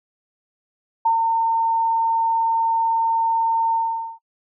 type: tone with ADSR envelope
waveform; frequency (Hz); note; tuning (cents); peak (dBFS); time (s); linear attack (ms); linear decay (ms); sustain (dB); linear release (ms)
sine; 909; A#5; -44; -13; 1.05-4.19; 10; 110; -3; 450
effects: noise-tail reverb RT60 0.1 s tail -24 dB re dry